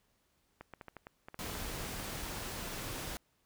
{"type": "clicks", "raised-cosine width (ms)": 0.5, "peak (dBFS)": -31, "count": 12, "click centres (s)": [0.61, 0.737, 0.812, 0.883, 0.967, 1.069, 1.285, 1.344, 1.463, 1.553, 1.999, 2.266]}
{"type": "noise", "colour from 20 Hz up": "pink", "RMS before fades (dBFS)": -41, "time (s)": [1.39, 3.17], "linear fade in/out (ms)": 0}
{"effects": ["pink hiss -75 dBFS RMS until 3.45 s"]}